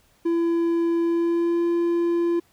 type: tone with pitch glide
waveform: triangle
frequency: 336.8 to 341.9 Hz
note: E4 to F4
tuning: +37 to -37 cents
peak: -17 dBFS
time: 0.25-2.4 s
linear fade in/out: 10 ms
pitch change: +26 cents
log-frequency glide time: 1.01-1.66 s
effects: pink hiss -61 dBFS RMS until 2.52 s